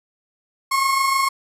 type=tone pair together; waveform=35% pulse; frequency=1081 / 1107.5 Hz; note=C#6 / C#6; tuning=-44 / -2 cents; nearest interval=unison; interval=42 cents; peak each=-16 / -23 dBFS; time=0.71-1.29 s; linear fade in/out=10 ms; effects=resampled to 32000 Hz